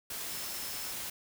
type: tone in noise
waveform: sine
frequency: 5274 Hz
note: E8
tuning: in tune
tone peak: -46 dBFS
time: 0.3-0.92 s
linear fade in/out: 5 ms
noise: white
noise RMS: -39 dBFS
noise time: 0.1-1.1 s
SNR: -10 dB
effects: none